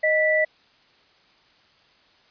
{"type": "tone pair together", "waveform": "sine", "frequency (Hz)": [622.3, 1967.7], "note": ["D#5", "B6"], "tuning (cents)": [0, -7], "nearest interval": "octave + minor sixth", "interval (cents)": 1993, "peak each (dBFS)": [-20, -20], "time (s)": [0.03, 0.45], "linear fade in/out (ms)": 10, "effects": ["white hiss -58 dBFS RMS until 2.3 s", "resampled to 11025 Hz"]}